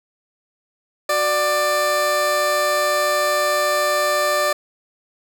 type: tone pair together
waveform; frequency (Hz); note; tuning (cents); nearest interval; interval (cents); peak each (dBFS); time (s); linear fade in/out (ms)
20% pulse; 370.1 / 592; F#4 / D5; 0 / +14; minor sixth; 814; -24 / -12; 1.09-4.53; 5
effects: none